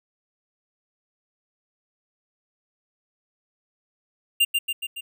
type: tone with echo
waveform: square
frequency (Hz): 2794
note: F7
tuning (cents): 0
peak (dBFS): -16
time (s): 4.4-4.45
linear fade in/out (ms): 10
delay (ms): 140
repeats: 4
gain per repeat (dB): -4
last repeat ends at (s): 5.01
effects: none